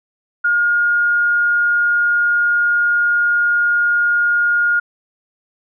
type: tone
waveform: sine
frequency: 1425 Hz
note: F6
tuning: 34 cents sharp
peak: -12 dBFS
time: 0.44-4.8 s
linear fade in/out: 10 ms
effects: none